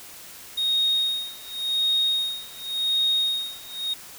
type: tone with tremolo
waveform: triangle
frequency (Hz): 3729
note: A#7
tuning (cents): 0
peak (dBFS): -16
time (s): 0.57-3.94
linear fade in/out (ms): 10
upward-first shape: sine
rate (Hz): 0.9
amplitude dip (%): 95
effects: tanh soft clip ceiling -15 dBFS + white hiss -43 dBFS RMS until 4.18 s

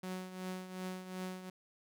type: tone with tremolo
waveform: sawtooth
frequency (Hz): 185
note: F#3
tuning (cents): 0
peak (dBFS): -34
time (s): 0.03-1.5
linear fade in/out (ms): 5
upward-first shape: triangle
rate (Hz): 2.7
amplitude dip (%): 70
effects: none

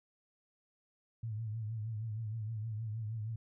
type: tone with vibrato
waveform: sine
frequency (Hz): 110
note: A2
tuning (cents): 0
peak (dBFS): -36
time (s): 1.23-3.36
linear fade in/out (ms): 5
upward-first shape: triangle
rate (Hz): 6.4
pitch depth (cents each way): 96
effects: none

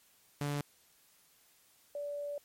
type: tone pair in turn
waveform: sawtooth / sine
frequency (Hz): 144.7 / 578.8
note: D3 / D5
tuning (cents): -25 / -25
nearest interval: 2 octaves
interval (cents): 2400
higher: second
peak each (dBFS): -29 / -36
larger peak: first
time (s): 0.41-0.61 / 1.95-2.38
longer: second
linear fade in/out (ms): 2
effects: white hiss -66 dBFS RMS until 2.44 s + MP3 64 kbps

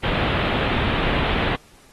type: low-pass noise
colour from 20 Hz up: pink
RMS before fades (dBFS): -22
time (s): 0.03-1.56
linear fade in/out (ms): 10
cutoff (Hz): 3600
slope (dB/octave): 48
effects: pink hiss -52 dBFS RMS until 1.92 s + AAC 32 kbps

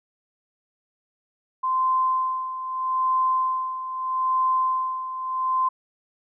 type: tone with tremolo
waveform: sine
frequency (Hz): 1037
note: C6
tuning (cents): -16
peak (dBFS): -18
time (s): 1.63-5.69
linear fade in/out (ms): 10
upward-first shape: sine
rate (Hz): 0.79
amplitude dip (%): 70
effects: none

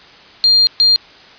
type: tone bursts at uneven times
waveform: sine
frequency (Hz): 4200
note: C8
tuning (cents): +6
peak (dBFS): -7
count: 2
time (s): 0.44-0.67 / 0.8-0.96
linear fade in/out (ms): 0
effects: white hiss -41 dBFS RMS until 1.38 s + resampled to 11025 Hz

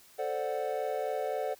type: chord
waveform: triangle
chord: D dominant seventh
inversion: second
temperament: equal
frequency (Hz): 440 / 523.3 / 587.3 / 740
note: A4 / C5 / D5 / F#5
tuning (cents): 0 / 0 / 0 / 0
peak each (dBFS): -34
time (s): 0.18-1.55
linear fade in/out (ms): 20
effects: white hiss -58 dBFS RMS until 1.59 s

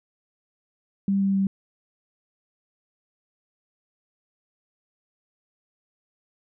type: tone with pitch steps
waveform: sine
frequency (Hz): 196.9 / 195.65 / 194.41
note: G3 / G3 / G3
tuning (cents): +8 / -3 / -14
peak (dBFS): -19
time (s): 1.08-1.47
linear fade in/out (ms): 2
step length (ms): 130
effects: none

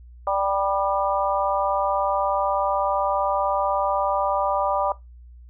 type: harmonic tone with a mistuned harmonic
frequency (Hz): 196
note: G3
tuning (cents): 0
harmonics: 3 / 4 / 5 / 6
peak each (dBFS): -24 / -25 / -26 / -27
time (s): 0.27-4.92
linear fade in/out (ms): 2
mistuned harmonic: 6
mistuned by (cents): +30
effects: noise-tail reverb RT60 0.2 s tail -19 dB re dry + added 60 Hz sine -42 dBFS peak until 5.49 s

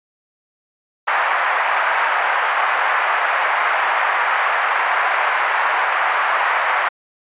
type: band-pass noise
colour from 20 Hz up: pink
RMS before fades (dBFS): -18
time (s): 1.07-6.89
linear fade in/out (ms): 10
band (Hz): 780 to 2100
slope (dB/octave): 24
effects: resampled to 8000 Hz

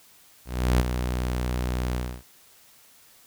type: tone with ADSR envelope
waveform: sawtooth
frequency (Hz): 61.74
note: B1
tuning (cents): 0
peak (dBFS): -13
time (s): 0.45-2.23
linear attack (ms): 350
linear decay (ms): 21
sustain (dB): -8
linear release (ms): 280
effects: white hiss -55 dBFS RMS until 3.26 s

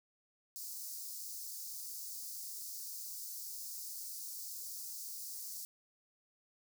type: high-pass noise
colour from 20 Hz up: white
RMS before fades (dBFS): -45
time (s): 0.56-5.65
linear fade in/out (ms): 0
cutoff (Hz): 4600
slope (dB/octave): 48
effects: none

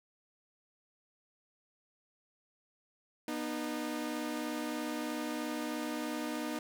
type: tone pair together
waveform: sawtooth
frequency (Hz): 242.8 / 305.9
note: B3 / D#4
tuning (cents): -29 / -29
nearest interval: major third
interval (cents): 400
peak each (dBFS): -35 / -33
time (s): 3.28-6.59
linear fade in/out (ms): 2
effects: none

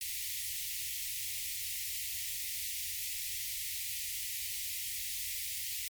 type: band-stop noise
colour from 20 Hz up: white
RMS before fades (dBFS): -38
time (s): 0.01-5.88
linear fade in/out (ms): 2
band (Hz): 110 to 1900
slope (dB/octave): 96
effects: MP3 96 kbps

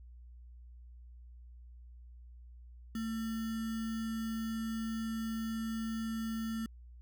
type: tone with sample-and-hold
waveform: sine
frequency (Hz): 224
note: A3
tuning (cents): +31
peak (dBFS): -34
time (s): 2.95-6.66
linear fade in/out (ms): 2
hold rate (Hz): 1575
effects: added 60 Hz sine -50 dBFS peak until 7.01 s

